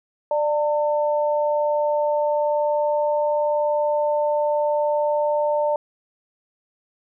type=tone pair together; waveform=sine; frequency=593 / 900.1 Hz; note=D5 / A5; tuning=+17 / +39 cents; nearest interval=perfect fifth; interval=722 cents; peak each=-19 / -24 dBFS; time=0.31-5.76 s; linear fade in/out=2 ms; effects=none